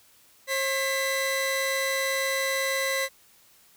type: tone pair together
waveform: sawtooth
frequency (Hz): 538 / 2002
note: C5 / B6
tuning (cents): +48 / +23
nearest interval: octave + major seventh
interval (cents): 2275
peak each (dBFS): -24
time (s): 0.47-3.09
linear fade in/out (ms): 50
effects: white hiss -58 dBFS RMS until 3.76 s